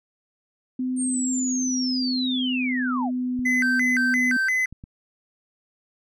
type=tone with pitch glide; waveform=sine; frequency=255 to 248.3 Hz; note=C4 to B3; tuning=-44 to +9 cents; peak=-23 dBFS; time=0.79-4.37 s; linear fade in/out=5 ms; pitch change=-47 cents; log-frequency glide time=2.28-3.84 s
type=linear sweep; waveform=sine; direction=down; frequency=8790 to 583 Hz; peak=-26 dBFS; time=0.96-3.11 s; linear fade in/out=50 ms
type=clicks; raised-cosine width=5 ms; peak=-27 dBFS; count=3; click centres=3.392 / 4.726 / 4.839 s
type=tone with vibrato; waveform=triangle; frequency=1775 Hz; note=A6; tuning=15 cents sharp; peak=-18 dBFS; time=3.45-4.66 s; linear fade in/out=10 ms; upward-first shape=square; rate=2.9 Hz; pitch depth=230 cents each way
effects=none